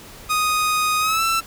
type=tone with pitch glide; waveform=sawtooth; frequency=1244.5 to 1333.8 Hz; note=D#6 to E6; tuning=0 to +20 cents; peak=-14 dBFS; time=0.29-1.41 s; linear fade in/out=20 ms; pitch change=+120 cents; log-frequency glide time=1-1.23 s; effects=pink hiss -41 dBFS RMS until 1.46 s